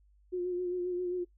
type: tone with vibrato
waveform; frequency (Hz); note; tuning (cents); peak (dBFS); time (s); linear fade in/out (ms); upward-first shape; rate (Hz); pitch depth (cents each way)
sine; 358.6; F4; +46; -30; 0.32-1.25; 20; sine; 7.5; 31
effects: noise-tail reverb RT60 0.1 s tail -20 dB re dry + added 50 Hz sine -61 dBFS peak until 1.37 s